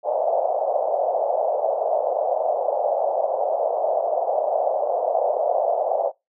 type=band-pass noise; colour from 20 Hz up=pink; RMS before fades=-22 dBFS; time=0.03-6.12 s; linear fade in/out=50 ms; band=560 to 730 Hz; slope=48 dB/octave; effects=noise-tail reverb RT60 0.2 s tail -24 dB re dry